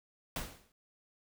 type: noise with exponential decay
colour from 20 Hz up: pink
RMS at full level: -35 dBFS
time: 0.36-0.72 s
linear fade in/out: 2 ms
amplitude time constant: 77 ms
effects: none